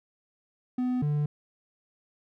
triangle tone pair in turn, 250.8 / 147.84 Hz, B3 / D3, +27 / +12 cents, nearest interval major sixth, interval 915 cents, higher first, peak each -23 / -22 dBFS, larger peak second, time 0.78-1.02 / 1.02-1.26 s, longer neither, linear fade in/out 5 ms, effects none

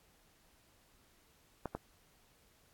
clicks, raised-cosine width 1 ms, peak -23 dBFS, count 2, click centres 1.657 / 1.75 s, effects pink hiss -68 dBFS RMS until 2.73 s + AAC 64 kbps

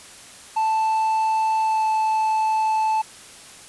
triangle tone with pitch glide, 880 to 874.4 Hz, A5 to A5, 0 to -11 cents, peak -16 dBFS, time 0.56-3.02 s, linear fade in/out 10 ms, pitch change -11 cents, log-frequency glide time 1.62-1.86 s, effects white hiss -43 dBFS RMS until 3.68 s + resampled to 24000 Hz

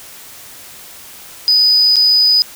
triangle tone with dropouts, 4978 Hz, D#8, in tune, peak -5 dBFS, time 1.48-2.42 s, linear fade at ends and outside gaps 0 ms, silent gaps 1.958-1.966 s, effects tanh soft clip ceiling -5 dBFS + white hiss -36 dBFS RMS until 2.55 s

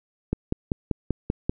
click train, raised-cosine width 3 ms, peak -10 dBFS, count 7, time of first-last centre 0.33-1.495 s, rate 5.15 Hz, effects none

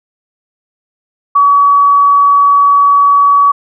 sine tone, 1135 Hz, C#6, 41 cents sharp, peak -4 dBFS, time 1.35-3.52 s, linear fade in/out 10 ms, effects none

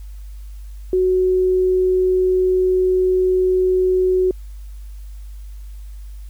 sine tone, 370 Hz, F#4, in tune, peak -13 dBFS, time 0.93-4.31 s, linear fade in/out 2 ms, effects added 50 Hz sine -31 dBFS peak until 6.29 s + white hiss -55 dBFS RMS until 6.29 s

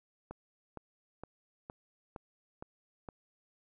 click train, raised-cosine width 1 ms, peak -29 dBFS, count 7, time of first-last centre 0.31-3.088 s, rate 2.16 Hz, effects none

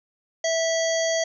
harmonic tone, 655 Hz, E5, 11 cents flat, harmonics 1 / 3 / 5 / 7 / 9 / 10, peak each -22 / -30 / -33 / -34 / -33 / -32 dBFS, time 0.44-1.24 s, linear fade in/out 5 ms, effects none

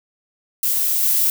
violet noise with level steps, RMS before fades -19 / -17 dBFS, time 0.63-1.3 s, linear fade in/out 2 ms, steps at 1.03 s, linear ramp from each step 2 ms, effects none

